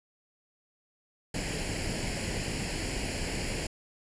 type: noise with comb filter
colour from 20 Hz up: pink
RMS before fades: -33 dBFS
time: 1.34-3.67 s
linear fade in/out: 5 ms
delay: 0.41 ms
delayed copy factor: +0.7
effects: resampled to 22050 Hz